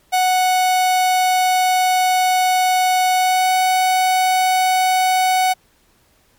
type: tone with pitch glide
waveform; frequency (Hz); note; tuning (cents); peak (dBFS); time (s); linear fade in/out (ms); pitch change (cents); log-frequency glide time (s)
45% pulse; 739 to 744.1; F#5 to F#5; -2 to +10; -13; 0.12-5.54; 20; +12; 3.14-3.51
effects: pink hiss -57 dBFS RMS until 6.38 s + MP3 96 kbps